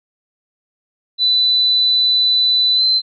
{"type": "tone with pitch glide", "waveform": "sine", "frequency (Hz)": [3991, 4077], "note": ["B7", "C8"], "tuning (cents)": [17, -46], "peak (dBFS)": -11, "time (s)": [1.18, 3.02], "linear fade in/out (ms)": 50, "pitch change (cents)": 37, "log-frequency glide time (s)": [2.75, 2.82], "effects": []}